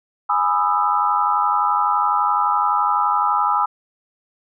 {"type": "chord", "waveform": "sine", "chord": "E major seventh", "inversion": "first", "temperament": "equal with one note detuned", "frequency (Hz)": [830.6, 987.8, 1226.7, 1318.5], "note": ["G#5", "B5", "D#6", "E6"], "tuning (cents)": [0, 0, -25, 0], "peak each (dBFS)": -21, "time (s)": [0.29, 3.66], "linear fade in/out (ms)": 10, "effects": []}